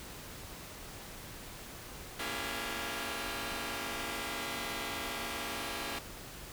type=chord; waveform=5% pulse; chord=A# diminished seventh; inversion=none; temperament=just; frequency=233.1 / 279.7 / 335.6 / 402.8 Hz; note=A#3 / C#4 / E4 / G4; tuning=0 / +16 / +31 / +47 cents; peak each=-31 dBFS; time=2.19-5.99 s; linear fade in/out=5 ms; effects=pink hiss -47 dBFS RMS until 6.52 s